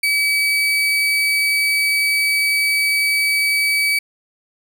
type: tone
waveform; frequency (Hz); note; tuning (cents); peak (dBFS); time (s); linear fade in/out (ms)
35% pulse; 2286; D7; -47; -13; 0.03-3.99; 5
effects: none